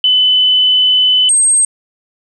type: tone pair in turn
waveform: sine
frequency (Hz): 3013 / 8405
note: F#7 / C9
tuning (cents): +31 / +7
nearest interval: octave + tritone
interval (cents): 1776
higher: second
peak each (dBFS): -7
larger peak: neither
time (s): 0.04-1.29 / 1.29-1.65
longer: first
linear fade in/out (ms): 2
effects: none